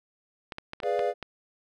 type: clicks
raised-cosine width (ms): 0.3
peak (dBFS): -20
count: 7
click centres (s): 0.522 / 0.584 / 0.734 / 0.802 / 0.834 / 0.993 / 1.227
type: chord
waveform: triangle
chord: G# diminished seventh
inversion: none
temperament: equal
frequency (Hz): 415.3 / 493.9 / 587.3 / 698.5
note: G#4 / B4 / D5 / F5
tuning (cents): 0 / 0 / 0 / 0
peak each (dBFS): -28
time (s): 0.82-1.14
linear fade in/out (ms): 50
effects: none